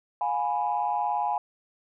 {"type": "chord", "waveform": "sine", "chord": "F diminished", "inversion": "none", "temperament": "equal with one note detuned", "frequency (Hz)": [710.7, 830.6, 987.8], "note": ["F5", "Ab5", "Cb6"], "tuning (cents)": [30, 0, 0], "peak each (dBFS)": [-30, -26, -30], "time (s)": [0.21, 1.38], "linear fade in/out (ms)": 2, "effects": ["tanh soft clip ceiling -15 dBFS"]}